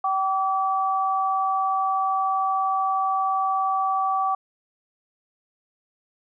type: tone pair together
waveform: sine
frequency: 768.9 / 1152 Hz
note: G5 / D6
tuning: -34 / -34 cents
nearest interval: perfect fifth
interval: 700 cents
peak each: -23 dBFS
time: 0.04-4.35 s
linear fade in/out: 5 ms
effects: none